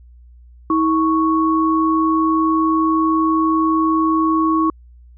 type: tone pair together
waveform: sine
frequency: 320.8 / 1108.7 Hz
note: E4 / C#6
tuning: -47 / 0 cents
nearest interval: octave + major sixth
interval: 2147 cents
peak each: -15 / -17 dBFS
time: 0.7-4.7 s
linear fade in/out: 2 ms
effects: added 60 Hz sine -41 dBFS peak until 5.17 s